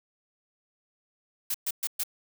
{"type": "noise bursts", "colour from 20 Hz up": "blue", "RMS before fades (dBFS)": -29, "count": 4, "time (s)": [1.5, 2.036], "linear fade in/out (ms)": 5, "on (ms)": 44, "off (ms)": 120, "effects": []}